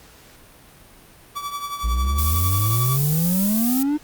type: tone with tremolo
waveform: 45% pulse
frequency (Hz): 1151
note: D6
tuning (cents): -35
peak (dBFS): -24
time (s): 1.35-2.98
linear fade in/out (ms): 20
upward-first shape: triangle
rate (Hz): 11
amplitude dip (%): 70
type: exponential sweep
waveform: triangle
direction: up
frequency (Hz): 55 to 306.8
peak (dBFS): -16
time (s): 1.83-3.98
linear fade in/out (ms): 20
type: noise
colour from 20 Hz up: violet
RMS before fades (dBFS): -25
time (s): 2.18-3.83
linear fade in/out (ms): 5
effects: pink hiss -48 dBFS RMS until 4.03 s + Opus 48 kbps